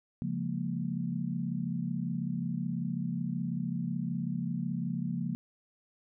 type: chord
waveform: sine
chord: Bb minor seventh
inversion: first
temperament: equal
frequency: 138.59 / 174.61 / 207.7 / 233.1 Hz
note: Db3 / F3 / Ab3 / Bb3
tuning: 0 / 0 / 0 / 0 cents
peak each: -37 / -34 / -40 / -36 dBFS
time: 0.22-5.35 s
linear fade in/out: 0 ms
effects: none